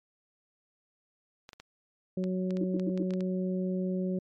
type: clicks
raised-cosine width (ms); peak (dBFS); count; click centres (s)
0.2; -28; 11; 1.491 / 1.532 / 1.6 / 2.24 / 2.507 / 2.57 / 2.797 / 2.976 / 3.107 / 3.137 / 3.207
type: harmonic tone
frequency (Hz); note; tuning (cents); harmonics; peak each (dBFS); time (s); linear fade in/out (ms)
185; F#3; 0; 1 / 2 / 3; -29 / -35 / -39; 2.17-4.19; 5
type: tone bursts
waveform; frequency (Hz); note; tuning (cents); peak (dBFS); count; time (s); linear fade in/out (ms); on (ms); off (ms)
sine; 319.1; D#4; +44; -28; 4; 2.61-3.026; 2; 29; 100
effects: MP3 64 kbps